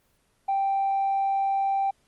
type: tone with tanh clipping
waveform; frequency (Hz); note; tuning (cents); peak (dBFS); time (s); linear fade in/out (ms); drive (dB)
triangle; 784; G5; 0; -22; 0.48-1.91; 10; 5
effects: pink hiss -67 dBFS RMS until 2.07 s + Opus 24 kbps